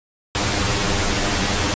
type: noise with comb filter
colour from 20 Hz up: pink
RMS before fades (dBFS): -20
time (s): 0.35-1.74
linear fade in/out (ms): 0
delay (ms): 9.9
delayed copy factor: +0.75
effects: resampled to 16000 Hz